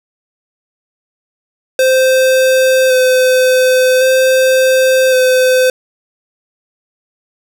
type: tone with vibrato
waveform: square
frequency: 516 Hz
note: C5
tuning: 24 cents flat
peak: -8 dBFS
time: 1.79-5.7 s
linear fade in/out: 2 ms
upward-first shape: square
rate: 0.45 Hz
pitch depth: 14 cents each way
effects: none